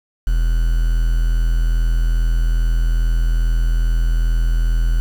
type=tone with quantisation; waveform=triangle; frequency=41.2 Hz; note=E1; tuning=in tune; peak=-11 dBFS; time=0.27-5 s; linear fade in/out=0 ms; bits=6; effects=none